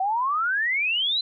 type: exponential sweep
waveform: sine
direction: up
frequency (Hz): 740 to 4102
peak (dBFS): -21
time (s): 0-1.21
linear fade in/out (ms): 5
effects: none